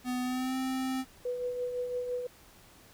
square tone with pitch glide, 250 to 261.2 Hz, B3 to C4, +21 to -3 cents, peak -31 dBFS, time 0.04-1.05 s, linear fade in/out 50 ms, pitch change +76 cents, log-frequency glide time 0.22-0.56 s
sine tone with tremolo, 493.9 Hz, B4, in tune, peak -29 dBFS, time 1.25-2.27 s, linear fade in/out 5 ms, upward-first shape triangle, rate 5.9 Hz, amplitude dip 50%
effects pink hiss -57 dBFS RMS until 2.93 s

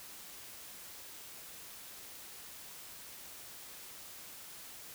silence, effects white hiss -50 dBFS RMS until 4.94 s

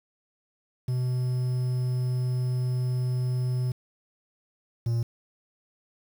triangle tone pair in turn, 125.9 / 116.95 Hz, B2 / A#2, +34 / +6 cents, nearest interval minor second, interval 128 cents, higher first, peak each -22 / -21 dBFS, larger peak second, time 0.88-3.72 / 4.86-5.03 s, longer first, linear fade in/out 5 ms, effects 8-bit

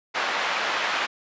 pink band-pass noise, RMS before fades -26 dBFS, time 0.14-1.07 s, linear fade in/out 20 ms, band 840 to 2900 Hz, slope 12 dB/octave, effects resampled to 16000 Hz

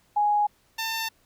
sine / 10% pulse tone pair in turn, 830.6 / 897.2 Hz, G#5 / A5, 0 / +34 cents, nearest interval minor second, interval 134 cents, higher second, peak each -19 / -19 dBFS, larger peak neither, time 0.16-0.47 / 0.78-1.09 s, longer neither, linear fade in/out 10 ms, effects pink hiss -64 dBFS RMS until 1.25 s

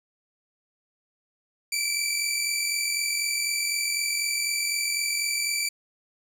15% pulse tone pair together, 2305 / 2349 Hz, D7 / D7, -33 / 0 cents, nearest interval unison, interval 33 cents, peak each -21 dBFS, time 1.72-5.69 s, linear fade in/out 5 ms, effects none

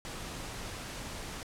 pink noise, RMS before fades -41 dBFS, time 0.05-1.43 s, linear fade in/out 0 ms, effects low-pass 10000 Hz 12 dB/octave

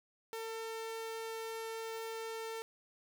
sawtooth tone, 449.7 Hz, A4, 38 cents sharp, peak -36 dBFS, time 0.33-2.62 s, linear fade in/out 0 ms, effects none

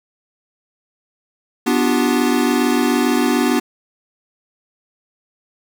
square chord, G dominant seventh, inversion first, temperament equal with one note detuned, 246.9 / 293.7 / 349.2 / 386.8 Hz, B3 / D4 / F4 / G4, 0 / 0 / 0 / -23 cents, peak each -18 / -20 / -23 / -23 dBFS, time 1.66-3.6 s, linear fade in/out 10 ms, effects 8-bit

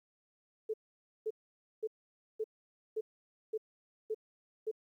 sine tone bursts, 436.3 Hz, A4, 15 cents flat, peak -32 dBFS, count 8, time 0.69-4.714 s, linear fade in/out 10 ms, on 48 ms, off 520 ms, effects 12-bit

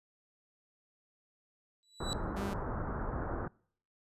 35% pulse tone with exponential growth, 3939 Hz, B7, 5 cents flat, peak -31 dBFS, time 1.83-2.13 s, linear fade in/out 0 ms, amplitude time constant 64 ms
pink low-pass noise, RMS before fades -37 dBFS, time 2-3.48 s, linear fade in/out 5 ms, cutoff 1500 Hz, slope 48 dB/octave
sawtooth tone, 198.2 Hz, G3, 19 cents sharp, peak -34 dBFS, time 2.36-2.54 s, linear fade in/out 10 ms
effects noise-tail reverb RT60 0.6 s tail -26 dB re dry + resampled to 32000 Hz

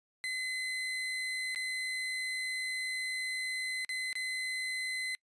35% pulse tone with dropouts, 2037 Hz, C7, 47 cents flat, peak -32 dBFS, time 0.24-5.15 s, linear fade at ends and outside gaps 0 ms, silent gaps 1.548-1.559 / 3.848-3.892 / 4.129-4.154 s, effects noise-tail reverb RT60 0.1 s tail -26 dB re dry + resampled to 22050 Hz

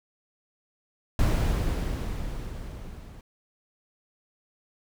brown noise with level ramp, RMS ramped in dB -21 to -44 dBFS, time 1.19-3.21 s, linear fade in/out 2 ms, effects none

